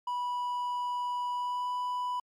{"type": "tone with pitch glide", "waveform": "triangle", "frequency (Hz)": [981, 990.1], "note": ["B5", "B5"], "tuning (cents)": [-12, 4], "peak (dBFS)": -28, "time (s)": [0.07, 2.2], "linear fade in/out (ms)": 5, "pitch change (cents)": 16, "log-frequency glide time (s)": [1.33, 1.71], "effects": ["MP3 96 kbps"]}